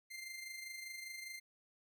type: tone with amplitude modulation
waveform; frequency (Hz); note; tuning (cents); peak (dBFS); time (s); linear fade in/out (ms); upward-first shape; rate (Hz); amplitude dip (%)
sawtooth; 2093; C7; 0; -40; 0.1-1.4; 20; sine; 25; 50
effects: none